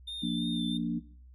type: tone with vibrato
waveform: triangle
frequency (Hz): 3600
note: A7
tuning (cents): +39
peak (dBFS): -35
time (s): 0.07-0.78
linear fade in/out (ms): 10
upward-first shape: sine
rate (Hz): 3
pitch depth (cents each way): 30
type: chord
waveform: sine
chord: Bb major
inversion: second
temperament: equal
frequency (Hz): 174.61 / 233.1 / 293.7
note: F3 / Bb3 / D4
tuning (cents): 0 / 0 / 0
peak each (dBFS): -34 / -32 / -34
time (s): 0.22-1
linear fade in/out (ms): 20
effects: noise-tail reverb RT60 0.5 s tail -18 dB re dry + added 63 Hz sine -50 dBFS peak until 1.34 s